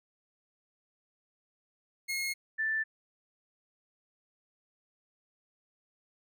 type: tone pair in turn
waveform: sawtooth / sine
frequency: 2158 / 1765 Hz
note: C#7 / A6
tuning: -47 / +5 cents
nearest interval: minor third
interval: 348 cents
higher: first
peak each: -28 dBFS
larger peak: neither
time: 2.08-2.34 / 2.58-2.84 s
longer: neither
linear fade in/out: 20 ms
effects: none